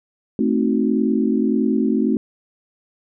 sine chord, A diminished seventh, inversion none, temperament equal, 220 / 261.6 / 311.1 / 370 Hz, A3 / C4 / Eb4 / Gb4, 0 / 0 / 0 / 0 cents, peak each -19 / -20 / -23 / -24 dBFS, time 0.39-2.17 s, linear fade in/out 2 ms, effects none

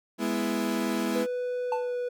35% pulse chord, E major, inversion first, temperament equal, 207.7 / 246.9 / 329.6 Hz, G#3 / B3 / E4, 0 / 0 / 0 cents, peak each -29 dBFS, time 0.18-1.27 s, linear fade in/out 50 ms
triangle tone with pitch glide, 495.3 to 491 Hz, B4 to B4, +5 to -10 cents, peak -26 dBFS, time 1.15-2.09 s, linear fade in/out 10 ms, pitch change -15 cents, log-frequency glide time 1.67-1.95 s
triangle tone with exponential decay, 883 Hz, A5, 6 cents sharp, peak -22 dBFS, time 1.72-1.95 s, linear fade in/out 2 ms, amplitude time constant 49 ms
effects none

